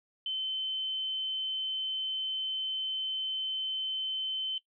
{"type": "tone", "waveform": "sine", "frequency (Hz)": 3070, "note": "G7", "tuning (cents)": -37, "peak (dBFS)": -31, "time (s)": [0.26, 4.58], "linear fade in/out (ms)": 2, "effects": ["noise-tail reverb RT60 0.1 s tail -17 dB re dry"]}